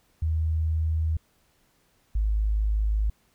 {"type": "tone pair in turn", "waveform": "sine", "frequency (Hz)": [79.6, 52.71], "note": ["D#2", "G#1"], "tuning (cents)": [40, 26], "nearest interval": "perfect fifth", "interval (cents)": 714, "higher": "first", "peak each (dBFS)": [-22, -21], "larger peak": "second", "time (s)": [[0.22, 1.17], [2.15, 3.1]], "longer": "neither", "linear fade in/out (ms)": 5, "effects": ["pink hiss -66 dBFS RMS until 3.34 s"]}